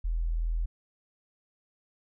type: tone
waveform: sine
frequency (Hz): 41.27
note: E1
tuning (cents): +3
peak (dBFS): -26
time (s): 0.04-0.66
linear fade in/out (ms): 10
effects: none